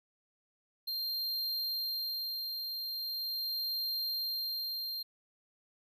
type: tone with tremolo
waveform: square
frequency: 4186 Hz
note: C8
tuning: in tune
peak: -33 dBFS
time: 0.87-5.03 s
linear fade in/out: 10 ms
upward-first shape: sine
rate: 0.41 Hz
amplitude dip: 35%
effects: none